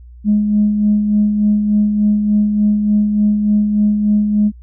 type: tone with tremolo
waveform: sine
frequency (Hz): 209.1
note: G#3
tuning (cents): +12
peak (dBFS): -8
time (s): 0.24-4.52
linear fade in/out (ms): 50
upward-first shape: sine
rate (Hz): 3.4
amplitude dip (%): 45
effects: tanh soft clip ceiling -4 dBFS + added 60 Hz sine -35 dBFS peak until 4.62 s